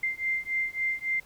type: beating tone pair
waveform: sine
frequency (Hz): 2090 / 2093.6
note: C7 / C7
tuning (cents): -2 / 0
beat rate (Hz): 3.6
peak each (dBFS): -30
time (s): 0.03-1.2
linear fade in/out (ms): 5
effects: pink hiss -56 dBFS RMS until 1.25 s